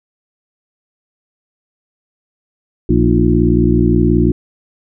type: harmonic tone with a mistuned harmonic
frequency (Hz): 58.7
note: A#1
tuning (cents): +13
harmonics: 1 / 2 / 3 / 4 / 5 / 6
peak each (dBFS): -16 / -16 / -16 / -16 / -16 / -16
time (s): 2.89-4.32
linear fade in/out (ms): 5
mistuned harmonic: 5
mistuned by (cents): +76
effects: none